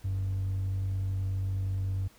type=tone pair together; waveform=triangle; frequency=45.09 / 95.8 Hz; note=F#1 / G2; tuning=-44 / -39 cents; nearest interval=octave + minor second; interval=1305 cents; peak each=-36 / -25 dBFS; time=0.04-2.08 s; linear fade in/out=10 ms; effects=tanh soft clip ceiling -24 dBFS + pink hiss -59 dBFS RMS until 2.18 s